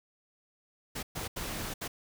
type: noise bursts at uneven times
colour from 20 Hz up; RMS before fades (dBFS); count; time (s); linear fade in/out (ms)
pink; -37; 4; 0.95-1.03 / 1.15-1.28 / 1.36-1.74 / 1.81-1.88; 10
effects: none

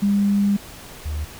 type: tone pair in turn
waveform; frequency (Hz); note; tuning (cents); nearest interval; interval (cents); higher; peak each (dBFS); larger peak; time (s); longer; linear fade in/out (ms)
sine; 201.5 / 75.27; G3 / D2; +48 / +43; octave + perfect fourth; 1705; first; -15 / -23; first; 0.02-0.57 / 1.05-1.25; first; 10
effects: pink hiss -40 dBFS RMS until 1.39 s

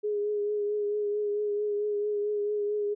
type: tone with vibrato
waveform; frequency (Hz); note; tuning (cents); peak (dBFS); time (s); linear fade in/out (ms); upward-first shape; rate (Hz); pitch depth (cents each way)
sine; 415.3; G#4; 0; -26; 0.03-2.95; 20; triangle; 4.5; 29
effects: none

